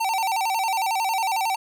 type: tone with vibrato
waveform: square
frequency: 833 Hz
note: G#5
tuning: 5 cents sharp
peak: -22 dBFS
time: 0-1.56 s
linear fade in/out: 10 ms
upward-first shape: square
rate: 11 Hz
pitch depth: 140 cents each way
effects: none